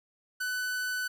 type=tone; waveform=45% pulse; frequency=1498 Hz; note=F#6; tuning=21 cents sharp; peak=-30 dBFS; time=0.4-1.08 s; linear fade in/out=10 ms; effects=none